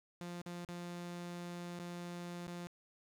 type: tone with dropouts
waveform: sawtooth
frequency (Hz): 174.61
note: F3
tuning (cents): 0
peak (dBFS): -39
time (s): 0.21-2.67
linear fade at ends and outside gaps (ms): 0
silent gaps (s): 0.417-0.461 / 0.648-0.688 / 1.789-1.798 / 2.469-2.478
effects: low-pass 11000 Hz 12 dB/octave + 11-bit